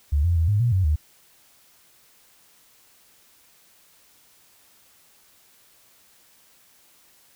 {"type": "tone with pitch steps", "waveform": "sine", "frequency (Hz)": [72.6, 86.2, 81.9, 103.6, 119.9, 94, 75.8], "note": ["D2", "F2", "E2", "G#2", "A#2", "F#2", "D#2"], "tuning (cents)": [-19, -22, -11, -4, 49, 28, -45], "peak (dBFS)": -17, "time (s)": [0.12, 0.96], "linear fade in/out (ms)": 10, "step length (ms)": 120, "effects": ["white hiss -57 dBFS RMS until 7.35 s"]}